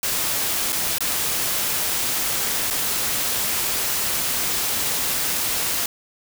white noise with dropouts, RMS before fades -23 dBFS, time 0.03-5.86 s, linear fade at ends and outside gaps 2 ms, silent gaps 0.723-0.727 / 0.984-1.006 / 2.703-2.707 s, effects none

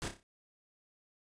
pink noise with echo, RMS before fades -38 dBFS, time 0.02-0.08 s, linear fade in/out 0 ms, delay 30 ms, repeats 5, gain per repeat -7 dB, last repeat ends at 0.23 s, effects resampled to 22050 Hz

